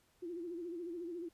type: tone with vibrato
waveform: sine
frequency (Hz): 343.7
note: F4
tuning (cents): -28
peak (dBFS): -40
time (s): 0.22-1.29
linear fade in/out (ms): 10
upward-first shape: sine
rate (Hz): 14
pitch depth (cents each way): 85
effects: pink hiss -72 dBFS RMS until 1.33 s + resampled to 32000 Hz